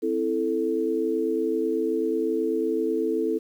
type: chord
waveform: sine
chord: A minor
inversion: first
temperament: equal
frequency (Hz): 261.6 / 329.6 / 440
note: C4 / E4 / A4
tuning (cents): 0 / 0 / 0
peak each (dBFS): -30 / -26 / -25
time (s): 0.02-3.39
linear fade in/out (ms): 20
effects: 9-bit